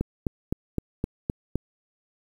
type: click train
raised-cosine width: 3 ms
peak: -12 dBFS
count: 7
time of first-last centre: 0.01-1.556 s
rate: 3.88 Hz
effects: 8-bit